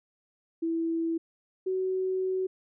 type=tone pair in turn; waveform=sine; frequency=329.6 / 374.9 Hz; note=E4 / F#4; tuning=0 / +23 cents; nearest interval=major second; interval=223 cents; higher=second; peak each=-26 dBFS; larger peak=neither; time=0.62-1.18 / 1.66-2.47 s; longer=second; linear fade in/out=10 ms; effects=none